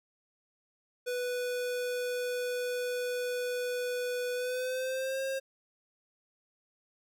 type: tone with pitch glide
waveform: square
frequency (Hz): 493.9 to 535.5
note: B4 to C5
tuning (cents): 0 to +40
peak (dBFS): -32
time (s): 1.06-5.4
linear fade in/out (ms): 20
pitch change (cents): +140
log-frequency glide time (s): 4.34-5.21
effects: none